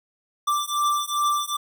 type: beating tone pair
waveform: square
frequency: 1175 / 1177.5 Hz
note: D6 / D6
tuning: +1 / +4 cents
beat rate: 2.5 Hz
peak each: -25 dBFS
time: 0.47-1.57 s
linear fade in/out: 10 ms
effects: none